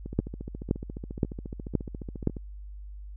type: two click trains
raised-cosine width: 3 ms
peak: -10 / -24 dBFS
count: 5 / 34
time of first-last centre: 0.19-2.273 / 0.06-2.368 s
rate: 1.92 / 14.3 Hz
effects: added 50 Hz sine -39 dBFS peak until 3.16 s